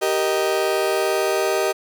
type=chord; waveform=35% pulse; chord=Eb major; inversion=first; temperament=just; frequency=388.9 / 466.7 / 622.3 Hz; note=G4 / Bb4 / Eb5; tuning=-14 / +2 / 0 cents; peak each=-20 / -23 / -21 dBFS; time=0.01-1.73 s; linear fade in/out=20 ms; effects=none